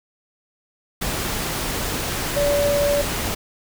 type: tone in noise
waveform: sine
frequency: 575 Hz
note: D5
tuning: 37 cents flat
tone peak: -17 dBFS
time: 2.36-3.02 s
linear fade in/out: 10 ms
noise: pink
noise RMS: -25 dBFS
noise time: 1.01-3.35 s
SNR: +5 dB
effects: none